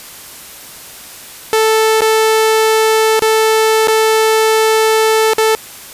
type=tone with dropouts; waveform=sawtooth; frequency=440 Hz; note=A4; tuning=in tune; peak=-5 dBFS; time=1.53-5.55 s; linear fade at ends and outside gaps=0 ms; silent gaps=2.007-2.019 / 3.193-3.222 / 3.873-3.883 / 5.334-5.382 s; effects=white hiss -33 dBFS RMS until 5.93 s + resampled to 32000 Hz